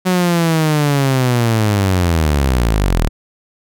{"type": "linear sweep", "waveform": "sawtooth", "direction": "down", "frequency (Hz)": [185.6, 36.17], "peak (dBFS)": -8, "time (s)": [0.05, 3.09], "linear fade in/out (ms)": 20, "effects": []}